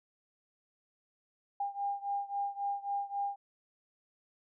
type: beating tone pair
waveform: sine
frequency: 802 / 805.7 Hz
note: G5 / G5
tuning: +39 / +47 cents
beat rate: 3.7 Hz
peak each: -35 / -37 dBFS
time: 1.6-3.36 s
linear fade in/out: 5 ms
effects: none